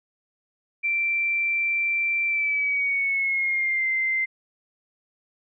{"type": "tone with pitch glide", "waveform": "sine", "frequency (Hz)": [2349, 2081], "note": ["D7", "C7"], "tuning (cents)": [0, -10], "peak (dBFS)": -21, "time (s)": [0.83, 4.26], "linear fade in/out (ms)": 20, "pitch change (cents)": -210, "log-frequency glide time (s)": [2.26, 3.87], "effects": []}